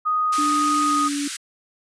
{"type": "tone", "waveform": "sine", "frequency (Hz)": 1244.5, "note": "D#6", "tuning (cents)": 0, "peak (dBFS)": -18, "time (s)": [0.05, 1.09], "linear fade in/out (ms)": 20}
{"type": "high-pass noise", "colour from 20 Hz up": "white", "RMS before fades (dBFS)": -28, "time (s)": [0.32, 1.37], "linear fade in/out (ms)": 10, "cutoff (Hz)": 1300, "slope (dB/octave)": 48}
{"type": "tone with pitch glide", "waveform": "sine", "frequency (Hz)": [294.5, 286.9], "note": ["D4", "D4"], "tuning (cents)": [5, -40], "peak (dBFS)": -23, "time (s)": [0.38, 1.28], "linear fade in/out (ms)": 5, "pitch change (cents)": -45, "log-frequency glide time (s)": [0.8, 1.11]}
{"effects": ["resampled to 22050 Hz"]}